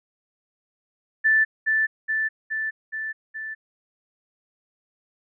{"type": "tone with echo", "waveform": "sine", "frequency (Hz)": 1760, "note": "A6", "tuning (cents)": 0, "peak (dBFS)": -15, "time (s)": [1.24, 1.45], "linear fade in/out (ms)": 20, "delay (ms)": 420, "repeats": 5, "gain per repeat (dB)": -3, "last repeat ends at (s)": 3.55, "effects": []}